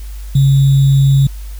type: tone with sample-and-hold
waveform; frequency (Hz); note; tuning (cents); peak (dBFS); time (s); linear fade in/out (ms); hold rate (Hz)
sine; 137.1; C#3; -19; -6; 0.35-1.27; 5; 3675
effects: added 50 Hz sine -24 dBFS peak until 1.59 s + white hiss -42 dBFS RMS until 1.59 s